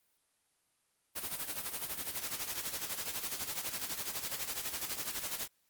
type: noise with tremolo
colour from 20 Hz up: white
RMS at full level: -36 dBFS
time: 1.15-5.48 s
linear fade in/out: 20 ms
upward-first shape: sine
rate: 12 Hz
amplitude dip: 70%
effects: white hiss -75 dBFS RMS until 5.69 s + Opus 32 kbps